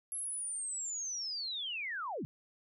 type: linear sweep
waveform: sine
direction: down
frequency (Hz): 11175 to 111.7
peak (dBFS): -36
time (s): 0.12-2.25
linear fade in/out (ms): 0
effects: none